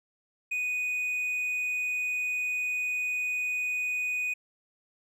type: tone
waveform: triangle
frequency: 2484 Hz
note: D#7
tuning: 3 cents flat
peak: -26 dBFS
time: 0.51-4.34 s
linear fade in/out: 10 ms
effects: none